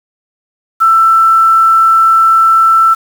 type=tone with quantisation; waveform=sine; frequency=1332 Hz; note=E6; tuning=18 cents sharp; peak=-4 dBFS; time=0.8-2.95 s; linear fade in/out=20 ms; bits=5; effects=none